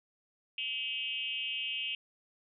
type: tone with frequency modulation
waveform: sine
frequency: 2820 Hz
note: F7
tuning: 16 cents sharp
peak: -33 dBFS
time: 0.58-1.95 s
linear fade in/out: 2 ms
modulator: 255 Hz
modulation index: 1.3
effects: none